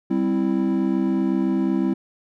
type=chord; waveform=triangle; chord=C major; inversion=second; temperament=equal; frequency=196 / 261.6 / 329.6 Hz; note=G3 / C4 / E4; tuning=0 / 0 / 0 cents; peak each=-21 dBFS; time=0.1-1.94 s; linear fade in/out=10 ms; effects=none